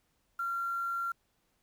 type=tone with quantisation; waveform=sine; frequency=1375 Hz; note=F6; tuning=27 cents flat; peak=-31 dBFS; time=0.39-1.12 s; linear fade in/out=5 ms; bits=9; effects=pink hiss -75 dBFS RMS until 1.62 s